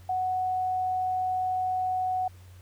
sine tone, 741 Hz, F#5, 2 cents sharp, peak -25 dBFS, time 0.09-2.28 s, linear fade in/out 5 ms, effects added 91 Hz sine -47 dBFS peak until 2.61 s + pink hiss -59 dBFS RMS until 2.61 s

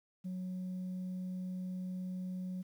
sine tone, 183.9 Hz, F#3, 10 cents flat, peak -35 dBFS, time 0.24-2.63 s, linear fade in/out 20 ms, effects tanh soft clip ceiling -36 dBFS + 11-bit

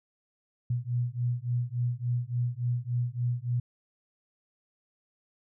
sine beating tone pair, 120 / 123.5 Hz, B2 / B2, -49 / 0 cents, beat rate 3.5 Hz, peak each -30 dBFS, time 0.7-3.6 s, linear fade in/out 5 ms, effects none

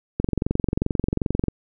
click train, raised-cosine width 3 ms, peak -8 dBFS, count 30, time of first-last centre 0.2-1.483 s, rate 22.6 Hz, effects none

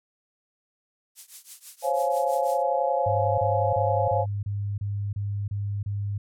violet noise with tremolo, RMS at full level -34 dBFS, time 1.15-2.63 s, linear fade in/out 50 ms, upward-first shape triangle, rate 6.1 Hz, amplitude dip 95%
sine chord, Db major seventh, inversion third, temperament equal with one note detuned, 523.3 / 554.4 / 698.5 / 844.6 Hz, C5 / Db5 / F5 / Ab5, 0 / 0 / 0 / +29 cents, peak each -27 dBFS, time 1.82-4.26 s, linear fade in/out 50 ms
sine tone bursts, 101.5 Hz, G#2, 39 cents flat, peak -26 dBFS, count 9, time 3.06-6.18 s, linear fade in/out 5 ms, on 320 ms, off 30 ms
effects low-pass 10000 Hz 12 dB/octave

